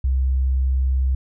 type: tone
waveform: sine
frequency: 65.41 Hz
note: C2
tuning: in tune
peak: -16 dBFS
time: 0.04-1.15 s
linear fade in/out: 5 ms
effects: none